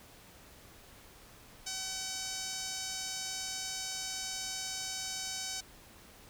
sawtooth tone with band-pass filter, 759 Hz, F#5, 44 cents sharp, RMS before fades -39 dBFS, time 1.66-5.61 s, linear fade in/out 10 ms, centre 6000 Hz, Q 2.2, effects pink hiss -56 dBFS RMS until 6.29 s

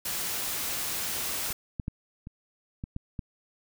white noise, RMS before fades -32 dBFS, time 0.05-1.53 s, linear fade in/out 5 ms
clicks, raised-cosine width 5 ms, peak -29 / -19 / -19 / -28 / -22 / -21 / -21 dBFS, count 7, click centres 1.505 / 1.798 / 1.881 / 2.271 / 2.839 / 2.964 / 3.192 s
effects none

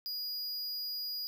square tone, 4890 Hz, D#8, 31 cents flat, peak -36 dBFS, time 0.06-1.27 s, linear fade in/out 0 ms, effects none

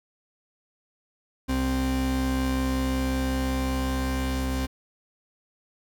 40% pulse tone pair together, 65.4 / 261.4 Hz, C2 / C4, 0 / -1 cents, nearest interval 2 octaves, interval 2399 cents, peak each -26 dBFS, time 1.48-4.67 s, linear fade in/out 20 ms, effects none

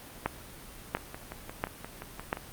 two click trains, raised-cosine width 0.5 ms, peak -23 / -12 dBFS, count 9 / 4, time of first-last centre 0.97-2.371 / 0.26-2.329 s, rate 5.71 / 1.45 Hz, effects pink hiss -47 dBFS RMS until 2.52 s + Opus 32 kbps

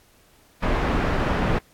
pink low-pass noise, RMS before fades -22 dBFS, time 0.62-1.59 s, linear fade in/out 10 ms, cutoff 1700 Hz, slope 12 dB/octave, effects pink hiss -57 dBFS RMS until 1.73 s + AAC 64 kbps

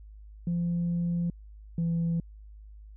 sine tone pair in turn, 172.3 / 167.88 Hz, F3 / E3, -23 / +32 cents, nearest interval unison, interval 45 cents, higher first, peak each -24 / -23 dBFS, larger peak second, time 0.47-1.3 / 1.78-2.2 s, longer first, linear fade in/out 2 ms, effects tanh soft clip ceiling -23 dBFS + added 52 Hz sine -45 dBFS peak until 2.96 s

